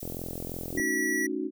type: noise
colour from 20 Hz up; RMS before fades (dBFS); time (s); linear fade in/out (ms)
violet; -42; 0-0.78; 5
type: click train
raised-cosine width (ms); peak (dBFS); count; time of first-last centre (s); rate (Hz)
2; -23; 34; 0.03-0.797; 43
type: chord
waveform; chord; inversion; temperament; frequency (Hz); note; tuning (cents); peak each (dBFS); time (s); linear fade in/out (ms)
sine; D# half-diminished seventh; second; equal with one note detuned; 220 / 278.8 / 311.1 / 370; A3 / C#4 / D#4 / F#4; 0 / +10 / 0 / 0; -39 / -33 / -33 / -33; 0.72-1.51; 50
type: tone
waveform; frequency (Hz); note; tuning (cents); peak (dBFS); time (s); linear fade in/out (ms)
square; 1939; B6; -32; -28; 0.77-1.27; 10
effects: none